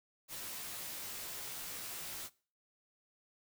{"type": "noise with comb filter", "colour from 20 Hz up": "white", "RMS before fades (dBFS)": -44, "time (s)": [0.28, 2.3], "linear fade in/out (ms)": 50, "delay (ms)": 15, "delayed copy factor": -0.9, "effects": ["noise-tail reverb RT60 0.4 s tail -21 dB re dry"]}